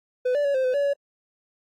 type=tone with pitch steps; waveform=triangle; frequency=502 / 581 / 564 / 522 / 509 / 569 / 565 Hz; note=B4 / D5 / C#5 / C5 / C5 / C#5 / C#5; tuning=+28 / -19 / +30 / -4 / -48 / +45 / +33 cents; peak=-18 dBFS; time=0.25-0.936 s; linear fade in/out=10 ms; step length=98 ms; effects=AAC 48 kbps